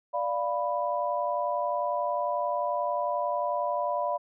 sine chord, B diminished, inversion first, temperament equal, 587.3 / 698.5 / 987.8 Hz, D5 / F5 / B5, 0 / 0 / 0 cents, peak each -30 / -31 / -30 dBFS, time 0.13-4.18 s, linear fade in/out 20 ms, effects none

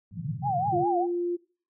pink band-pass noise, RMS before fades -34 dBFS, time 0.11-0.84 s, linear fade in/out 5 ms, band 120 to 160 Hz, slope 48 dB/octave
sine tone with vibrato, 760 Hz, F#5, 46 cents sharp, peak -24 dBFS, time 0.42-1.07 s, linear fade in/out 50 ms, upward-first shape triangle, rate 4.9 Hz, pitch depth 180 cents each way
sine tone, 349.2 Hz, F4, in tune, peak -25 dBFS, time 0.72-1.37 s, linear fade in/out 20 ms
effects noise-tail reverb RT60 0.4 s tail -21 dB re dry

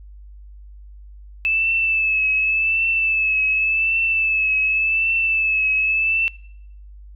sine tone with vibrato, 2621 Hz, E7, 11 cents flat, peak -16 dBFS, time 1.45-6.28 s, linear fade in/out 0 ms, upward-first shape triangle, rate 0.88 Hz, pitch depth 43 cents each way, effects noise-tail reverb RT60 0.8 s tail -25 dB re dry + added 50 Hz sine -38 dBFS peak until 7.15 s

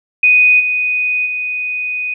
sine tone with level steps, 2489 Hz, D#7, in tune, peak -6 / -13 / -17 dBFS, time 0.23-2.14 s, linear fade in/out 5 ms, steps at 0.59 / 1.25 s, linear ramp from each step 20 ms, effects none

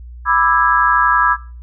sine chord, E dominant seventh, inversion second, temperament just, 988.9 / 1186.7 / 1318.5 / 1648.1 Hz, B5 / D6 / E6 / G#6, +2 / +18 / 0 / -14 cents, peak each -16 dBFS, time 0.25-1.37 s, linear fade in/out 50 ms, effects noise-tail reverb RT60 0.4 s tail -20 dB re dry + added 60 Hz sine -31 dBFS peak until 1.62 s

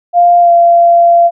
sine tone with pitch glide, 698.5 to 686.5 Hz, F5 to F5, 0 to -30 cents, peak -3 dBFS, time 0.13-1.31 s, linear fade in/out 50 ms, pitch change -30 cents, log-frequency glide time 0.4-0.51 s, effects none

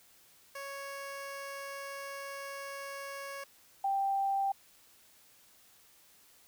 15% pulse / sine tone pair in turn, 554.4 / 785.8 Hz, C#5 / G5, 0 / +4 cents, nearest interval tritone, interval 604 cents, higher second, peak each -34 / -28 dBFS, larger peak second, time 0.55-3.44 / 3.84-4.52 s, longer first, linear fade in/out 5 ms, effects white hiss -62 dBFS RMS until 6.47 s

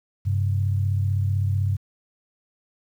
sine tone pair together, 97.38 / 133.2 Hz, G2 / C3, -11 / +31 cents, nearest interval perfect fourth, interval 542 cents, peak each -20 / -28 dBFS, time 0.25-1.77 s, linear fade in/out 20 ms, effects 9-bit

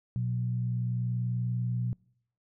sine tone pair together, 121.2 / 181.6 Hz, B2 / F#3, -32 / -32 cents, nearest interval perfect fifth, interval 700 cents, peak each -28 / -36 dBFS, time 0.16-1.93 s, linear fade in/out 0 ms, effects noise-tail reverb RT60 0.7 s tail -26 dB re dry

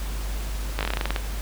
slowing click train, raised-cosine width 0.3 ms, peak -9 dBFS, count 12, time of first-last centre 0.79-1.162 s, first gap 18 ms, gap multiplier 1.12, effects added 50 Hz sine -27 dBFS peak until 1.41 s + pink hiss -38 dBFS RMS until 1.41 s

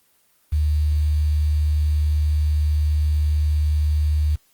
sine tone with quantisation, 75.4 Hz, D2, 46 cents sharp, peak -16 dBFS, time 0.52-4.36 s, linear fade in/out 10 ms, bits 7, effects white hiss -61 dBFS RMS until 4.53 s + Opus 24 kbps

